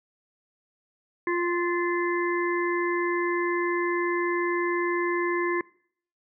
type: harmonic tone with a mistuned harmonic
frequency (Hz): 349.2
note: F4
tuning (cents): 0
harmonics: 1 / 3 / 5 / 6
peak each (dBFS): -25 / -30 / -32 / -33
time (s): 1.27-5.61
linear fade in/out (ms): 2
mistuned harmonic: 6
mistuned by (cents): -27
effects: noise-tail reverb RT60 0.6 s tail -23 dB re dry